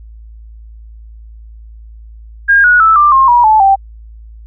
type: tone with pitch steps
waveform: sine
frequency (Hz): 1618 / 1458.2 / 1314.2 / 1184.4 / 1067.5 / 962.1 / 867.1 / 781.4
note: G#6 / F#6 / E6 / D6 / C6 / B5 / A5 / G5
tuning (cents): -46 / -26 / -6 / +14 / +34 / -46 / -26 / -6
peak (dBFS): -4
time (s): 2.48-3.76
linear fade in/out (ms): 20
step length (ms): 160
effects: added 55 Hz sine -31 dBFS peak until 4.46 s